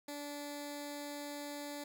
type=tone with notch filter; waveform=10% pulse; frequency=290 Hz; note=D4; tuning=22 cents flat; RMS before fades=-44 dBFS; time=0.08-1.84 s; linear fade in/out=5 ms; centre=1300 Hz; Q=1; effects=none